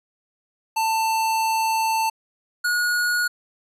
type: tone pair in turn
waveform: square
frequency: 890 / 1448.6 Hz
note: A5 / F#6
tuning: +20 / -37 cents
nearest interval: minor sixth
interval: 843 cents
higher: second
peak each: -20 dBFS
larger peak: neither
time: 0.76-2.1 / 2.64-3.28 s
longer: first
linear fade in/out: 10 ms
effects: resampled to 32000 Hz